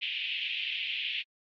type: band-pass noise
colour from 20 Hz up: white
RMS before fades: -34 dBFS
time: 0.01-1.23 s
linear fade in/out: 20 ms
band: 2400 to 3200 Hz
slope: 48 dB/octave
effects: AAC 32 kbps